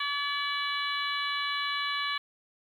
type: harmonic tone with a mistuned harmonic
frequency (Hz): 572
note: D5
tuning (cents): -46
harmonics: 2 / 3 / 4 / 5 / 6 / 7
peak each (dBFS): -33 / -35 / -36 / -37 / -38 / -38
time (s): 0-2.18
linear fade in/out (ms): 5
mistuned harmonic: 5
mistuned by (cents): +51
effects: 10-bit